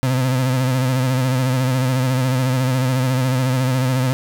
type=tone with vibrato; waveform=35% pulse; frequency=129 Hz; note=C3; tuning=24 cents flat; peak=-14 dBFS; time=0.03-4.13 s; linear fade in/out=0 ms; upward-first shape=sine; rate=14 Hz; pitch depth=55 cents each way; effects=none